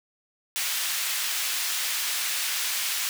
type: high-pass noise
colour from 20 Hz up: pink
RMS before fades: -28 dBFS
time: 0.56-3.09 s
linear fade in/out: 0 ms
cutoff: 2100 Hz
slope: 12 dB/octave
effects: none